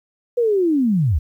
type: linear sweep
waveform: sine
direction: down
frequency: 493.9 to 62 Hz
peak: -14 dBFS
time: 0.37-1.19 s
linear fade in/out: 10 ms
effects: 9-bit